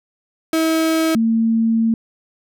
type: tone pair in turn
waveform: 35% pulse / sine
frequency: 322 / 226.2 Hz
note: E4 / A3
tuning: -41 / +48 cents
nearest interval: tritone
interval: 611 cents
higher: first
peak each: -13 dBFS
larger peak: neither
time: 0.53-1.15 / 1.15-1.94 s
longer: second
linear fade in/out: 2 ms
effects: none